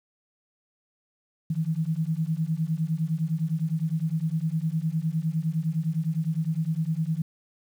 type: beating tone pair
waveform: sine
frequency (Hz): 155.56 / 165.36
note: D#3 / E3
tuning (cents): 0 / +6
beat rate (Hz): 9.8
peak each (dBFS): -27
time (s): 1.5-7.22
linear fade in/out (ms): 5
effects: 9-bit